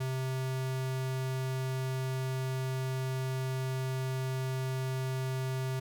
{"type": "tone", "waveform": "square", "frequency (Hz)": 130.81, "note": "C3", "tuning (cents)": 0, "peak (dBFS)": -32, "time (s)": [0, 5.8], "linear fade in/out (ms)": 10, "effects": []}